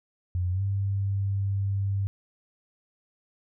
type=tone with pitch glide; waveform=sine; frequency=90 to 98.71 Hz; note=F#2 to G2; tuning=-47 to +13 cents; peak=-24 dBFS; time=0.35-2.07 s; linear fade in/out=0 ms; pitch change=+160 cents; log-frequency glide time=0.51-0.62 s; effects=none